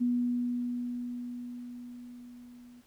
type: tone with level ramp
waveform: sine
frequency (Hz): 243.8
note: B3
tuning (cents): -22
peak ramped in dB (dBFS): -24 to -50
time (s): 0-2.82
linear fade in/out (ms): 20
effects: pink hiss -65 dBFS RMS until 2.86 s